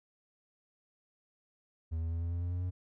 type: tone with pitch steps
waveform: triangle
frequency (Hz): 81 / 82.27 / 83.57 / 84.88 / 86.21 / 87.57 / 88.95 / 90.34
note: E2 / E2 / E2 / F2 / F2 / F2 / F2 / F#2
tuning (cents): -30 / -3 / +24 / -49 / -22 / +5 / +32 / -41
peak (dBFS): -30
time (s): 1.91-2.71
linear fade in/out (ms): 20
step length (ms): 100
effects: none